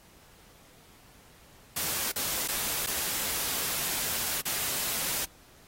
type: noise with dropouts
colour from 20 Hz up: white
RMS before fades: -31 dBFS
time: 1.76-5.25 s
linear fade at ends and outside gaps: 5 ms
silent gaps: 2.118-2.159 / 2.478-2.484 / 2.864-2.87 / 4.412-4.453 s
effects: pink hiss -57 dBFS RMS until 5.67 s + AAC 48 kbps